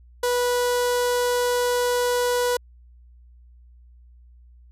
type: tone with notch filter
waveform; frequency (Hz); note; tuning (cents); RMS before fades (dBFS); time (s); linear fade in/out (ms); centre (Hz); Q
sawtooth; 490; B4; -14; -22; 0.23-2.57; 5; 2300; 1.9
effects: added 60 Hz sine -47 dBFS peak until 4.71 s + resampled to 32000 Hz